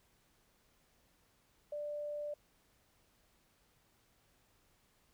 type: tone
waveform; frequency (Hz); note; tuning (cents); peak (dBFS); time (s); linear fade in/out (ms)
sine; 590; D5; +8; -38; 1.72-2.34; 5
effects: pink hiss -72 dBFS RMS until 5.13 s